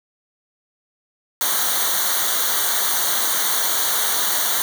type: noise with comb filter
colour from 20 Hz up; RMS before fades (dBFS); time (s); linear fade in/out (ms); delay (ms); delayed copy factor
white; -20; 1.41-4.62; 0; 0.39; -0.9
effects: none